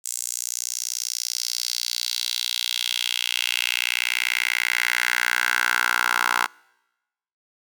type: tone with high-pass filter sweep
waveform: 10% pulse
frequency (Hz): 60.3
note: B1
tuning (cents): -41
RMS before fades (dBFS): -25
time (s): 0.04-6.47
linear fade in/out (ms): 20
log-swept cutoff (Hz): 7600 to 1200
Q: 3.3
effects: noise-tail reverb RT60 1.0 s tail -26 dB re dry